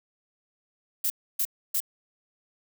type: noise bursts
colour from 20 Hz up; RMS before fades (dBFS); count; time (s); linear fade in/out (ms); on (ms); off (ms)
violet; -26; 3; 1.04-1.803; 5; 61; 290
effects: none